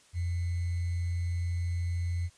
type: tone with sample-and-hold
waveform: sine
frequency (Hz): 86.9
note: F2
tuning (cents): -8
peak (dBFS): -28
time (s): 0.13-2.3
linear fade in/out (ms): 50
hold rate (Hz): 2100
effects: white hiss -61 dBFS RMS until 2.37 s + resampled to 22050 Hz